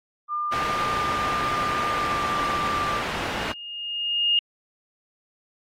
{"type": "tone with pitch glide", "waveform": "sine", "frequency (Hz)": [1201, 1183.8], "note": ["D6", "D6"], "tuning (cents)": [38, 13], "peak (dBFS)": -24, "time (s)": [0.28, 3.03], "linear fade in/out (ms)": 50, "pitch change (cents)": -25, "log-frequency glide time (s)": [1.91, 2.18]}
{"type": "low-pass noise", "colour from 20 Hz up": "white", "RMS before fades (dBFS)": -30, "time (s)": [0.52, 3.52], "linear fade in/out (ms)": 2, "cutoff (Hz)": 2000, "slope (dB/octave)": 12}
{"type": "tone with exponential growth", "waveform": "sine", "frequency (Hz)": 2841, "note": "F7", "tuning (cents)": 29, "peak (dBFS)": -16, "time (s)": [2.73, 4.39], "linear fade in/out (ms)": 2, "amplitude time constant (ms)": 360}
{"effects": ["AAC 48 kbps"]}